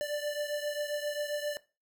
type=beating tone pair; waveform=square; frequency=587.3 / 594.8 Hz; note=D5 / D5; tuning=0 / +22 cents; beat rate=7.5 Hz; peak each=-34 / -38 dBFS; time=0.01-1.57 s; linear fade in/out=0 ms; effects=noise-tail reverb RT60 0.3 s tail -19 dB re dry